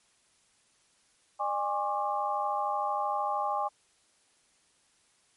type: tone cluster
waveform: sine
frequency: 602 / 817 / 1079 / 1172 Hz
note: D5 / G#5 / C#6 / D6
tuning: +43 / -29 / -47 / -4 cents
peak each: -36 / -30 / -34 / -35 dBFS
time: 1.39-3.69 s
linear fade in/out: 20 ms
effects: white hiss -67 dBFS RMS until 5.36 s + MP3 48 kbps